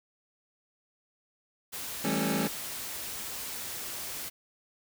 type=noise; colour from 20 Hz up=white; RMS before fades=-38 dBFS; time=1.72-4.3 s; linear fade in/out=20 ms
type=chord; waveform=sawtooth; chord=A dominant seventh; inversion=second; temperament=just; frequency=165 / 198 / 220 / 275 Hz; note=E3 / G3 / A3 / C#4; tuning=+2 / +18 / 0 / -14 cents; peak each=-30 / -29 / -28 / -29 dBFS; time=2.04-2.48 s; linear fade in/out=10 ms
effects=none